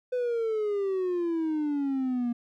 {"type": "exponential sweep", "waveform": "triangle", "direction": "down", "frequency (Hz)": [505, 235.7], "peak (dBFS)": -23, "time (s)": [0.12, 2.33], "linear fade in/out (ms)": 10, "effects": ["tanh soft clip ceiling -19 dBFS"]}